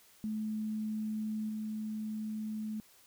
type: tone with level steps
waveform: sine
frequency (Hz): 215.8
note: A3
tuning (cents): -33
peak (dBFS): -33 / -35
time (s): 0.24-2.8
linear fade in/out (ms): 0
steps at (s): 1.49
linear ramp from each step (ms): 5
effects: white hiss -62 dBFS RMS until 3.06 s